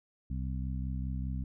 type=harmonic tone; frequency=65 Hz; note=C2; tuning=11 cents flat; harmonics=1 / 2 / 3 / 4; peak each=-34 / -38 / -41 / -46 dBFS; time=0.3-1.44 s; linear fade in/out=5 ms; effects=none